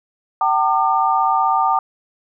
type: tone cluster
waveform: sine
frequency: 768 / 904 / 1202 Hz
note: G5 / A5 / D6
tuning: -36 / +47 / +40 cents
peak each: -18 dBFS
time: 0.41-1.79 s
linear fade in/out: 2 ms
effects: none